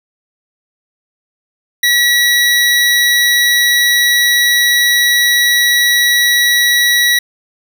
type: tone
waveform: 25% pulse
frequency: 1931 Hz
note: B6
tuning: 39 cents flat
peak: -5 dBFS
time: 1.83-7.19 s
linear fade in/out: 5 ms
effects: 7-bit